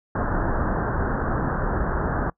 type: low-pass noise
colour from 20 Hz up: pink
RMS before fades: -24 dBFS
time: 0.15-2.3 s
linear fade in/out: 5 ms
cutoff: 1700 Hz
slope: 96 dB/octave
effects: noise-tail reverb RT60 0.1 s tail -22 dB re dry